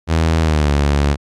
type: tone with pitch glide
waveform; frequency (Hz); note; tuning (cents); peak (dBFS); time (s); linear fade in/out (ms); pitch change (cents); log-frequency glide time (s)
sawtooth; 81 to 71.75; E2 to D2; -30 to -40; -8; 0.07-1.17; 50; -210; 0.41-0.72
effects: low-pass 7000 Hz 12 dB/octave + MP3 96 kbps